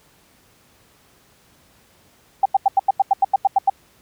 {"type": "tone bursts", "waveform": "sine", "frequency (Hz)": 784, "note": "G5", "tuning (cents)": 0, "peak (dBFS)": -10, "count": 12, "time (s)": [2.43, 3.699], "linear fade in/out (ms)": 5, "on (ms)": 26, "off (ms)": 87, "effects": ["pink hiss -55 dBFS RMS until 4.01 s", "high-pass 60 Hz 12 dB/octave"]}